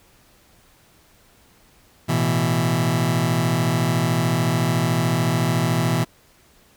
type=chord; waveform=sawtooth; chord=A suspended second; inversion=none; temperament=just; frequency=110 / 123.75 / 165 Hz; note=A2 / B2 / E3; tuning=0 / +4 / +2 cents; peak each=-23 / -17 / -17 dBFS; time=2.08-6.05 s; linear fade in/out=20 ms; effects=pink hiss -55 dBFS RMS until 6.76 s